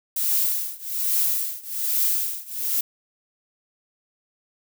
violet noise with tremolo, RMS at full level -20 dBFS, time 0.16-2.81 s, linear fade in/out 5 ms, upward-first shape triangle, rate 1.2 Hz, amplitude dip 95%, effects none

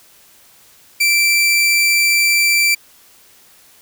sawtooth tone, 2341 Hz, D7, 6 cents flat, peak -8 dBFS, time 1-2.75 s, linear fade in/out 10 ms, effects white hiss -48 dBFS RMS until 3.81 s

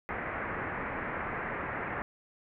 white low-pass noise, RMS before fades -36 dBFS, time 0.09-2.02 s, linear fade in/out 0 ms, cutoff 2100 Hz, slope 48 dB/octave, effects none

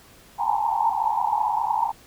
white band-pass noise, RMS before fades -23 dBFS, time 0.38-1.92 s, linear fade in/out 20 ms, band 820 to 940 Hz, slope 96 dB/octave, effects pink hiss -51 dBFS RMS until 2.06 s

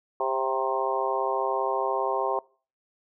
harmonic tone with a mistuned harmonic, 132.6 Hz, C3, 23 cents sharp, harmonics 3 / 4 / 5 / 6 / 7 / 8, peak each -31 / -31 / -31 / -31 / -31 / -31 dBFS, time 0.2-2.39 s, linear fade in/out 2 ms, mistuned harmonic 6, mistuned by -33 cents, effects noise-tail reverb RT60 0.4 s tail -24 dB re dry

